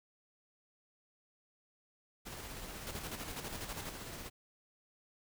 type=noise with tremolo; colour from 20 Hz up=pink; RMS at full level=-45 dBFS; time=2.25-4.3 s; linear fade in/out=20 ms; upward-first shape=triangle; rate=16 Hz; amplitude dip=30%
type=noise bursts; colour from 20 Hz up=pink; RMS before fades=-43 dBFS; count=13; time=2.87-3.892 s; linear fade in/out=0 ms; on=38 ms; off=44 ms
effects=none